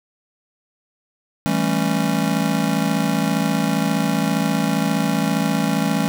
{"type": "chord", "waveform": "square", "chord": "A dominant seventh", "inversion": "second", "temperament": "just", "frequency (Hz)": [165, 198, 220, 275], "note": ["E3", "G3", "A3", "C#4"], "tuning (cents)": [2, 18, 0, -14], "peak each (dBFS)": -24, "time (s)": [1.46, 6.08], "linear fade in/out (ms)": 0, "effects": []}